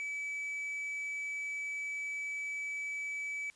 triangle tone with quantisation, 2295 Hz, D7, 40 cents flat, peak -34 dBFS, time 0-3.5 s, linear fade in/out 0 ms, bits 10, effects white hiss -64 dBFS RMS until 3.55 s + resampled to 22050 Hz

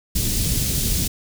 pink band-stop noise, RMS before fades -21 dBFS, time 0.15-1.08 s, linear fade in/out 10 ms, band 220 to 4600 Hz, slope 12 dB/octave, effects none

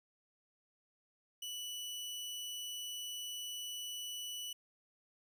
sawtooth tone, 2960 Hz, F#7, in tune, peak -38 dBFS, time 1.42-4.53 s, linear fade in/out 5 ms, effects none

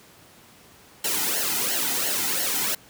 white noise with flanger, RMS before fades -25 dBFS, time 1.04-2.75 s, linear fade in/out 5 ms, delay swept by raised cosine 0.82 to 1.82 ms, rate 2.9 Hz, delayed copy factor -0.75, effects pink hiss -51 dBFS RMS until 2.89 s + high-pass 100 Hz 12 dB/octave

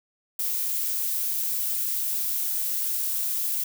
violet noise, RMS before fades -27 dBFS, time 0.39-3.64 s, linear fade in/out 5 ms, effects none

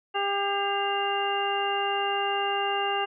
harmonic tone with a mistuned harmonic, 399.7 Hz, G4, 34 cents sharp, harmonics 1 / 2 / 3 / 4 / 5 / 7, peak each -31 / -28 / -33 / -35 / -39 / -31 dBFS, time 0.14-3.06 s, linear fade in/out 20 ms, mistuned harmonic 5, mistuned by +43 cents, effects none

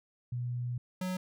sine / square tone pair in turn, 122.3 / 184.18 Hz, B2 / F#3, -16 / -8 cents, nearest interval perfect fifth, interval 708 cents, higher second, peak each -32 / -33 dBFS, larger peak first, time 0.32-0.78 / 1.01-1.17 s, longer first, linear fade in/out 5 ms, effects none

